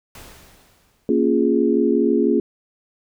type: noise with exponential decay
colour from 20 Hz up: pink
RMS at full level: -39 dBFS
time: 0.15-1.53 s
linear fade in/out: 2 ms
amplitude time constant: 300 ms
type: chord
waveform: sine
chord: Bb minor seventh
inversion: none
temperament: equal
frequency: 233.1 / 277.2 / 349.2 / 415.3 Hz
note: Bb3 / Db4 / F4 / Ab4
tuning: 0 / 0 / 0 / 0 cents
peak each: -20 dBFS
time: 1.09-2.4 s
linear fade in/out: 2 ms
effects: none